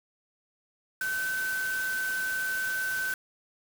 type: tone in noise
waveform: sine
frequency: 1529 Hz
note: G6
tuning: 44 cents flat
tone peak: -28 dBFS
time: 1.01-3.14 s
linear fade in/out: 2 ms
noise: white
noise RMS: -39 dBFS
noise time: 1.01-3.14 s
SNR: +8 dB
effects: none